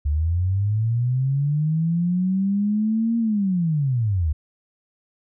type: linear two-way sweep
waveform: sine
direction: up then down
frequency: 70.8 to 233.1 to 70.8 Hz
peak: -18 dBFS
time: 0.05-4.33 s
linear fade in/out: 10 ms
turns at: 3.18 s
effects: none